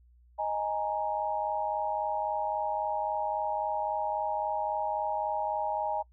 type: chord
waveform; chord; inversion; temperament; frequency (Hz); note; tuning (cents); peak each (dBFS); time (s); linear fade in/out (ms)
sine; D# suspended fourth; none; just; 622.3 / 829.7 / 933.4; D#5 / G#5 / A#5; 0 / -2 / +2; -34 / -31 / -34; 0.38-6.03; 20
effects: noise-tail reverb RT60 0.1 s tail -23 dB re dry + added 60 Hz sine -57 dBFS peak until 6.12 s